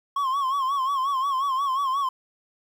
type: tone with vibrato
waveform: triangle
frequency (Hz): 1084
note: C#6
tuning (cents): -39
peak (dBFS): -20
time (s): 0.16-2.09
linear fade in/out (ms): 5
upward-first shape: sine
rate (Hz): 5.6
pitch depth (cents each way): 90
effects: 9-bit